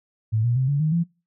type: tone with pitch steps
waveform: sine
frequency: 109.9 / 119.85 / 130.69 / 142.52 / 155.42 / 169.49 Hz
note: A2 / A#2 / C3 / C#3 / D#3 / E3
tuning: -2 / +48 / -2 / +48 / -2 / +48 cents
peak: -18 dBFS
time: 0.32-1.04 s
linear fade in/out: 20 ms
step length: 120 ms
effects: noise-tail reverb RT60 0.3 s tail -24 dB re dry